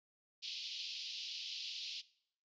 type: band-pass noise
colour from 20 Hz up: white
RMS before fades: -45 dBFS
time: 0.42-2.02 s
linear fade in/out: 20 ms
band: 2700 to 5100 Hz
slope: 48 dB/octave
effects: noise-tail reverb RT60 0.6 s tail -19 dB re dry + resampled to 16000 Hz